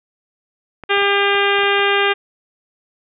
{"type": "clicks", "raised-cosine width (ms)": 0.5, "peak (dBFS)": -18, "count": 7, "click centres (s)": [0.837, 0.974, 1.022, 1.351, 1.59, 1.635, 1.794]}
{"type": "harmonic tone", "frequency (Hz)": 401, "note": "G4", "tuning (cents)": 39, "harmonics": [1, 2, 3, 4, 5, 6, 7, 8, 9], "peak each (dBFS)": [-18, -22, -22, -20, -23, -23, -23, -26, -30], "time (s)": [0.89, 2.14], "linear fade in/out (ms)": 20}
{"effects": []}